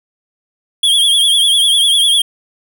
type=tone with vibrato; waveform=square; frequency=3304 Hz; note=G#7; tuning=10 cents flat; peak=-9 dBFS; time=0.83-2.22 s; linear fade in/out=5 ms; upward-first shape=triangle; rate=10 Hz; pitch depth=90 cents each way; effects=none